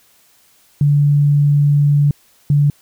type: tone pair in turn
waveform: sine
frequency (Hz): 144.8 / 144.8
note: D3 / D3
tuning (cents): -24 / -24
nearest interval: unison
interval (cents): 0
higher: neither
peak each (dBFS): -9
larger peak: neither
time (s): 0.81-2.11 / 2.5-2.7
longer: first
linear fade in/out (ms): 2
effects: white hiss -53 dBFS RMS until 2.81 s